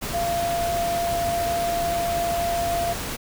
sine tone in noise, 687 Hz, F5, 29 cents flat, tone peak -22 dBFS, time 0.13-2.94 s, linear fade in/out 20 ms, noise pink, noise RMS -30 dBFS, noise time 0.01-3.17 s, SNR +5 dB, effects none

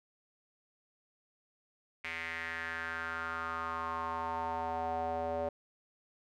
square tone with band-pass filter sweep, 82.41 Hz, E2, in tune, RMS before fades -37 dBFS, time 2.04-5.49 s, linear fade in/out 5 ms, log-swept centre 2200 to 610 Hz, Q 4.8, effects none

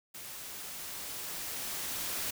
white noise with level ramp, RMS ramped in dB -45 to -35 dBFS, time 0.14-2.31 s, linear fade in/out 10 ms, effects none

